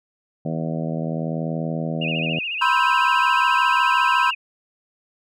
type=harmonic tone; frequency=80.6 Hz; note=E2; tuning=38 cents flat; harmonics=2 / 3 / 4 / 5 / 6 / 7 / 8 / 9; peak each=-25 / -29 / -34 / -39 / -35 / -33 / -34 / -39 dBFS; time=0.45-2.39 s; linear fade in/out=5 ms
type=tone with vibrato; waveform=sine; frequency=2653 Hz; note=E7; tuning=10 cents sharp; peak=-24 dBFS; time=2.01-4.35 s; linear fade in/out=10 ms; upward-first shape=sine; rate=14 Hz; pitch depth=130 cents each way
type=chord; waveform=triangle; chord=C major seventh; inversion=third; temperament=just; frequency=981.1 / 1046.5 / 1308.1 / 1569.8 Hz; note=B5 / C6 / E6 / G6; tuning=-12 / 0 / -14 / +2 cents; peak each=-18 / -19 / -22 / -21 dBFS; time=2.61-4.31 s; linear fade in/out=10 ms
effects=none